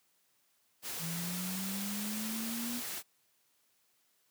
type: noise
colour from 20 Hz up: white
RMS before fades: -40 dBFS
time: 0.82-3.03 s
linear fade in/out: 50 ms
type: linear sweep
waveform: sine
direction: up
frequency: 163 to 243.3 Hz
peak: -37 dBFS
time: 0.99-2.82 s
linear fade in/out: 50 ms
effects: white hiss -73 dBFS RMS until 4.3 s + high-pass 100 Hz 12 dB/octave